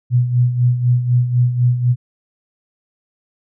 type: tone with tremolo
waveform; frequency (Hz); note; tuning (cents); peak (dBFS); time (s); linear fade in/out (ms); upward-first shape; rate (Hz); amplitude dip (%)
sine; 123.1; B2; -5; -9; 0.1-1.96; 50; sine; 4; 65
effects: none